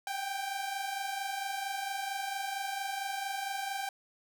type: tone pair together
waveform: sawtooth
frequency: 770 / 794.4 Hz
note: G5 / G5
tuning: -31 / +23 cents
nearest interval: minor second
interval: 54 cents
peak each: -35 / -32 dBFS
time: 0.07-3.89 s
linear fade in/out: 2 ms
effects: none